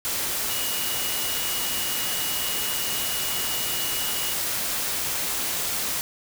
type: tone in noise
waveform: sine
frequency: 2900 Hz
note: F#7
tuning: 35 cents flat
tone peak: -33 dBFS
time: 0.5-4.33 s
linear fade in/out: 0 ms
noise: white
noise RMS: -27 dBFS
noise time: 0.05-6.01 s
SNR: -9 dB
effects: none